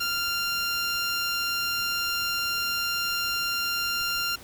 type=tone; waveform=15% pulse; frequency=1391 Hz; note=F6; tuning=7 cents flat; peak=-19 dBFS; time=0-4.36 s; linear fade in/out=10 ms; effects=pink hiss -47 dBFS RMS until 4.43 s